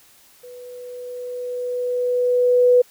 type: tone with level ramp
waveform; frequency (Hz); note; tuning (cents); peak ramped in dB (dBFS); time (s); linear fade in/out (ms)
sine; 493.9; B4; 0; -37 to -9; 0.43-2.82; 10
effects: white hiss -52 dBFS RMS until 2.9 s